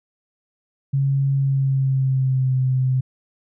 sine tone with pitch glide, 137.4 to 129.69 Hz, C#3 to C3, -15 to -15 cents, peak -16 dBFS, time 0.93-3.01 s, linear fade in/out 10 ms, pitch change -100 cents, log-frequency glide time 1.35-2.55 s, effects none

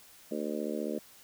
harmonic tone, 75 Hz, D2, 37 cents sharp, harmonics 3 / 4 / 5 / 6 / 7 / 8, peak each -37 / -38 / -39 / -40 / -40 / -41 dBFS, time 0.31-0.99 s, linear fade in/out 5 ms, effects white hiss -56 dBFS RMS until 1.23 s

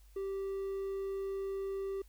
triangle tone, 390 Hz, G4, 9 cents flat, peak -33 dBFS, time 0.16-2.02 s, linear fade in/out 5 ms, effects added 50 Hz sine -56 dBFS peak until 2.08 s + white hiss -69 dBFS RMS until 2.08 s

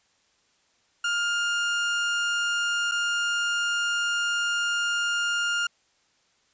30% pulse tone with dropouts, 1409 Hz, F6, 15 cents sharp, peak -21 dBFS, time 1.04-5.67 s, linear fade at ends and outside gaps 5 ms, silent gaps 2.914-2.918 s, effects white hiss -66 dBFS RMS until 6.53 s + resampled to 16000 Hz

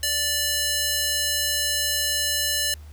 square tone with high-pass filter, 587 Hz, D5, 1 cent flat, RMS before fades -24 dBFS, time 0.03-2.74 s, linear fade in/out 2 ms, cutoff 2900 Hz, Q 0.61, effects added 75 Hz sine -39 dBFS peak until 2.92 s + pink hiss -55 dBFS RMS until 2.92 s

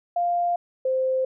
sine tone pair in turn, 698.5 / 520.9 Hz, F5 / C5, 0 / -8 cents, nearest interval perfect fourth, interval 508 cents, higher first, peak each -20 dBFS, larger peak neither, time 0.16-0.56 / 0.85-1.25 s, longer neither, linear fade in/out 5 ms, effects none

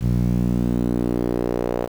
sawtooth tone with band-pass filter sweep, 60 Hz, B1, 49 cents flat, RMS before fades -21 dBFS, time 0-1.89 s, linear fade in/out 50 ms, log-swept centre 140 to 540 Hz, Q 1.8, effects 7-bit

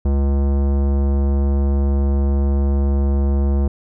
sine tone with tanh clipping, 69.5 Hz, C#2, 5 cents sharp, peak -16 dBFS, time 0.05-3.68 s, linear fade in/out 5 ms, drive 18 dB, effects none

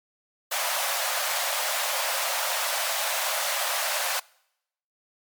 pink high-pass noise, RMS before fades -27 dBFS, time 0.51-4.2 s, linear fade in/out 10 ms, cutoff 540 Hz, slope 96 dB/octave, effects noise-tail reverb RT60 0.8 s tail -25 dB re dry + MP3 96 kbps

